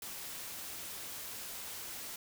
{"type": "noise", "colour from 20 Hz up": "white", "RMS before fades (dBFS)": -44, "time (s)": [0.02, 2.16], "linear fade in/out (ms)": 2, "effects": []}